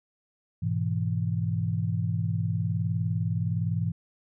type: chord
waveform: sine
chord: E major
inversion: first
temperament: equal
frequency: 103.83 / 123.47 / 164.81 Hz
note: G#2 / B2 / E3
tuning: 0 / 0 / 0 cents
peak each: -28 / -31 / -29 dBFS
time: 0.62-3.92 s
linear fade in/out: 10 ms
effects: none